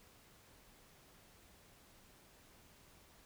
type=silence; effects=pink hiss -64 dBFS RMS until 3.25 s